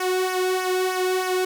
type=tone with flanger; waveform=sawtooth; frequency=370 Hz; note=F#4; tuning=in tune; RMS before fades=-23 dBFS; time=0-1.45 s; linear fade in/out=5 ms; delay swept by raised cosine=0.24 to 1.74 ms; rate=3.2 Hz; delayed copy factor=-0.65; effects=none